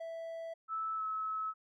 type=tone; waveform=triangle; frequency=659.3 Hz; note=E5; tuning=in tune; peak=-38 dBFS; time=0-0.54 s; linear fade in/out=10 ms
type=tone with pitch glide; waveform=sine; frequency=1311 to 1293.7 Hz; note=E6 to E6; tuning=-10 to -33 cents; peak=-34 dBFS; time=0.68-1.54 s; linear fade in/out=50 ms; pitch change=-23 cents; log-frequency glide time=0.96-1.02 s
effects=none